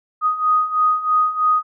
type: beating tone pair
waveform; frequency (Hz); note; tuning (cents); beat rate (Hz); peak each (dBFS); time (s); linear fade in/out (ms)
sine; 1244.5 / 1247.6; D#6 / D#6; 0 / +4; 3.1; -20 / -16; 0.21-1.63; 50
effects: none